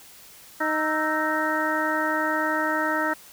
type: harmonic tone with a mistuned harmonic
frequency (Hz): 310.3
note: D#4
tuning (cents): -5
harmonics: 1 / 2 / 3 / 4 / 5 / 6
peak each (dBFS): -29 / -29 / -29 / -29 / -29 / -29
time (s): 0.6-3.14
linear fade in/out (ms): 10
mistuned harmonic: 4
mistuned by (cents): +98
effects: white hiss -48 dBFS RMS until 3.32 s